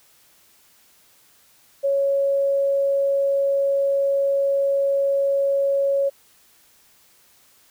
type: tone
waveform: sine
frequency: 554.4 Hz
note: C#5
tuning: in tune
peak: -17 dBFS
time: 1.83-6.1 s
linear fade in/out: 20 ms
effects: white hiss -56 dBFS RMS until 7.7 s